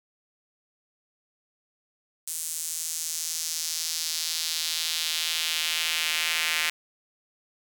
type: tone with high-pass filter sweep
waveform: square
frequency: 81 Hz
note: E2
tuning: 30 cents flat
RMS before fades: -29 dBFS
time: 2.27-6.7 s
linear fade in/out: 5 ms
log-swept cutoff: 8300 to 2200 Hz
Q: 1.7
effects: none